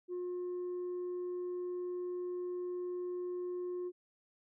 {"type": "tone", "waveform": "sine", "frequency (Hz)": 358.1, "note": "F4", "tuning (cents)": 43, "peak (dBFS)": -34, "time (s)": [0.08, 3.92], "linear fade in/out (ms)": 50, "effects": ["tanh soft clip ceiling -35 dBFS"]}